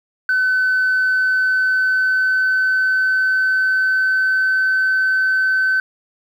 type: tone with pitch glide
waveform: sine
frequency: 1515 to 1528.2 Hz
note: F#6 to G6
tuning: +40 to -44 cents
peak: -12 dBFS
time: 0.29-5.8 s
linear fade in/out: 2 ms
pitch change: +16 cents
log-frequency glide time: 0.82-4.62 s
effects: tanh soft clip ceiling -11 dBFS + 8-bit